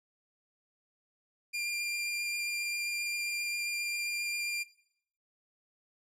sawtooth tone with vibrato, 2393 Hz, D7, 32 cents sharp, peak -29 dBFS, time 1.53-4.64 s, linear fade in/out 20 ms, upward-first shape triangle, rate 7.5 Hz, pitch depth 9 cents each way, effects noise-tail reverb RT60 0.7 s tail -20 dB re dry + low-pass 12000 Hz 12 dB/octave

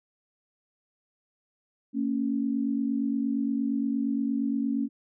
sine tone pair together, 228.6 / 277.2 Hz, A#3 / C#4, -34 / 0 cents, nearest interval minor third, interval 334 cents, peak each -28 / -27 dBFS, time 1.93-4.89 s, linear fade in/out 50 ms, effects none

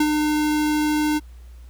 square tone with ADSR envelope, 302.2 Hz, D4, 50 cents sharp, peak -15 dBFS, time 0-1.2 s, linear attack 5 ms, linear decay 50 ms, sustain -4 dB, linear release 30 ms, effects added 60 Hz sine -39 dBFS peak until 1.69 s + pink hiss -58 dBFS RMS until 1.69 s

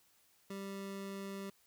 25% pulse tone, 196.4 Hz, G3, 4 cents sharp, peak -38 dBFS, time 0.5-1.5 s, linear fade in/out 5 ms, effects white hiss -70 dBFS RMS until 1.66 s

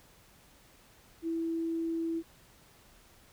sine tone, 329.6 Hz, E4, in tune, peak -30 dBFS, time 1.22-2.23 s, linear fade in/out 50 ms, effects pink hiss -60 dBFS RMS until 3.32 s

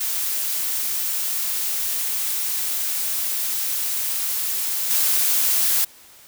blue noise with level steps, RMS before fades -24 / -19 dBFS, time 0-5.85 s, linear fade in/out 10 ms, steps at 4.9 s, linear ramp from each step 10 ms, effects white hiss -48 dBFS RMS until 6.27 s

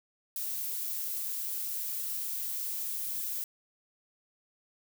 violet noise, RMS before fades -35 dBFS, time 0.36-3.44 s, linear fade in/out 2 ms, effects none

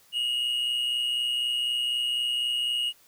triangle tone with amplitude modulation, 2874 Hz, F7, 49 cents sharp, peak -21 dBFS, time 0.12-2.93 s, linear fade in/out 50 ms, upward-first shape sine, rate 124 Hz, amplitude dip 50%, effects white hiss -59 dBFS RMS until 3.07 s

